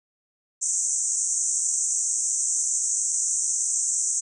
pink band-pass noise, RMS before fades -25 dBFS, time 0.61-4.21 s, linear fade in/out 20 ms, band 6100 to 8500 Hz, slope 96 dB/octave, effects none

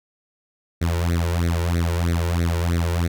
sawtooth tone with flanger, 85 Hz, F2, 46 cents flat, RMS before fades -21 dBFS, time 0.81-3.08 s, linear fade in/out 10 ms, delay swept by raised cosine 0.49 to 2.19 ms, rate 3.1 Hz, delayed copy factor +1, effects none

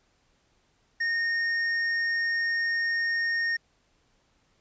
sine tone with hard clipping, 1844 Hz, A#6, 19 cents flat, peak -26 dBFS, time 1-3.57 s, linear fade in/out 10 ms, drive 6 dB, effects pink hiss -68 dBFS RMS until 4.6 s + resampled to 16000 Hz

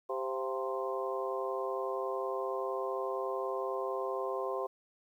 harmonic tone with a mistuned harmonic, 130.81 Hz, C3, in tune, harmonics 3 / 4 / 5 / 6 / 7 / 8, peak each -37 / -37 / -41 / -46 / -46 / -39 dBFS, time 0.09-4.67 s, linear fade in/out 10 ms, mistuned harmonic 5, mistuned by +69 cents, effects 11-bit

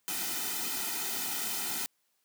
white noise with comb filter, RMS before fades -34 dBFS, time 0.08-1.86 s, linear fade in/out 0 ms, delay 1.8 ms, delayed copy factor -1, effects white hiss -75 dBFS RMS until 2.24 s + high-pass 150 Hz 12 dB/octave

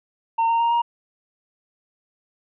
triangle tone with pitch steps, 913 / 922.5 / 932.2 / 941.9 Hz, A#5 / A#5 / A#5 / A#5, -36 / -18 / 0 / +18 cents, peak -15 dBFS, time 0.38-0.82 s, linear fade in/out 10 ms, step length 110 ms, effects resampled to 8000 Hz

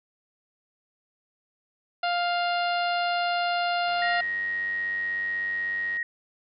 harmonic tone, 700 Hz, F5, 4 cents sharp, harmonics 1 / 2 / 3 / 4 / 5 / 6 / 7, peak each -25 / -30 / -38 / -34 / -41 / -37 / -45 dBFS, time 2.03-4.21 s, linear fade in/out 5 ms
click train, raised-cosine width 0.3 ms, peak -30 dBFS, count 202, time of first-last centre 3.88-5.969 s, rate 96.2 Hz
sine tone, 1882 Hz, A#6, 16 cents sharp, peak -26 dBFS, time 4.02-6.03 s, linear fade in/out 2 ms
effects none

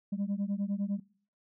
sine beating tone pair, 196 / 205.9 Hz, G3 / G#3, 0 / -15 cents, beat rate 9.9 Hz, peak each -31 dBFS, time 0.12-1 s, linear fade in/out 10 ms, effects noise-tail reverb RT60 0.5 s tail -23 dB re dry + tanh soft clip ceiling -27 dBFS

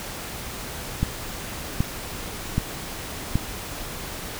click train, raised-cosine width 5 ms, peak -8 dBFS, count 4, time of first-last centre 1.03-3.356 s, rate 1.29 Hz, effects pink hiss -34 dBFS RMS until 4.39 s

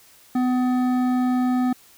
sine tone with hard clipping, 251.5 Hz, B3, 32 cents sharp, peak -20 dBFS, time 0.35-1.73 s, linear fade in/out 5 ms, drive 11 dB, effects white hiss -52 dBFS RMS until 1.97 s

